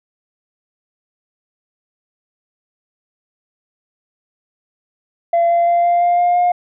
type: tone with pitch steps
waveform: sine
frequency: 682 / 686.7 / 691.5 / 696.3 / 701.2 / 706.1 / 711 Hz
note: F5 / F5 / F5 / F5 / F5 / F5 / F5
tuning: -41 / -29 / -17 / -5 / +7 / +19 / +31 cents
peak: -9 dBFS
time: 5.33-6.52 s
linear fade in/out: 5 ms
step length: 170 ms
effects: tanh soft clip ceiling -9 dBFS